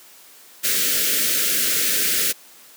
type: band-stop noise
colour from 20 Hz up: white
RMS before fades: -20 dBFS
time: 0.63-2.33 s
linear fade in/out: 20 ms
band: 560 to 1400 Hz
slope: 48 dB/octave
effects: white hiss -47 dBFS RMS until 2.76 s + high-pass 200 Hz 12 dB/octave

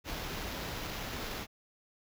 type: noise with sample-and-hold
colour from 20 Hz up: pink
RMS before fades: -39 dBFS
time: 0.04-1.47 s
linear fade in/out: 50 ms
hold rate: 8820 Hz
effects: none

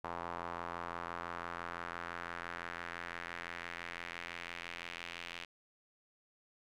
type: tone with band-pass filter sweep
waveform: sawtooth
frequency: 85.9 Hz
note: F2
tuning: 28 cents flat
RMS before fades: -44 dBFS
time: 0.04-5.45 s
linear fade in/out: 5 ms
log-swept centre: 980 to 2700 Hz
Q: 2
effects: none

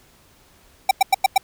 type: tone bursts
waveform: square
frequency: 774 Hz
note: G5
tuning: 22 cents flat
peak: -11 dBFS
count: 5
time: 0.89-1.379 s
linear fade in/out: 5 ms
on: 21 ms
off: 96 ms
effects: pink hiss -54 dBFS RMS until 1.43 s

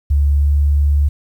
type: tone with pitch glide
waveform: sine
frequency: 71.6 to 72.22 Hz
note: D2 to D2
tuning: -43 to -28 cents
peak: -10 dBFS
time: 0.1-1.09 s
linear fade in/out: 10 ms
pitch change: +15 cents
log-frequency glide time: 0.36-0.49 s
effects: 8-bit

